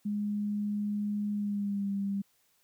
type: tone with pitch glide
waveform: sine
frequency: 206.9 to 198.47 Hz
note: G#3 to G3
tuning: -6 to +22 cents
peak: -29 dBFS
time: 0.05-2.22 s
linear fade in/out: 10 ms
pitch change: -72 cents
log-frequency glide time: 1.33-1.9 s
effects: white hiss -70 dBFS RMS until 2.63 s